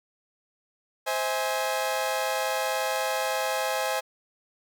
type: chord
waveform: sawtooth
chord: C augmented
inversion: none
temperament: equal with one note detuned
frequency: 523.3 / 643.8 / 830.6 Hz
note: C5 / E5 / G#5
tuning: 0 / -41 / 0 cents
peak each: -26 / -27 / -26 dBFS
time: 1.06-4.01 s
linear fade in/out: 20 ms
effects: none